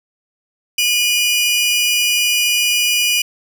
sawtooth tone pair together, 2441 / 2934 Hz, D#7 / F#7, -34 / -15 cents, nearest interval minor third, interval 319 cents, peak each -13 dBFS, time 0.78-3.22 s, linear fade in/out 5 ms, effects none

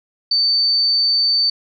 sine tone, 4560 Hz, C#8, 48 cents sharp, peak -13 dBFS, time 0.31-1.5 s, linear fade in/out 5 ms, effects none

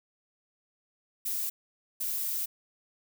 violet noise bursts at uneven times, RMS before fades -32 dBFS, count 2, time 1.25-1.5 / 2-2.46 s, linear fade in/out 10 ms, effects none

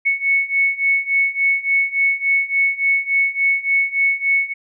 sine beating tone pair, 2208 / 2211.5 Hz, C#7 / C#7, -7 / -5 cents, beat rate 3.5 Hz, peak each -19 / -17 dBFS, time 0.05-4.54 s, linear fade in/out 20 ms, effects none

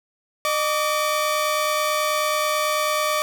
sawtooth tone pair together, 610.1 / 1151 Hz, D#5 / D6, -34 / -35 cents, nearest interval major seventh, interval 1099 cents, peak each -19 dBFS, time 0.45-3.22 s, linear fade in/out 0 ms, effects none

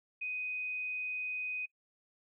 sine tone, 2500 Hz, D#7, 8 cents sharp, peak -35 dBFS, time 0.21-1.66 s, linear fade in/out 10 ms, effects noise-tail reverb RT60 0.1 s tail -22 dB re dry

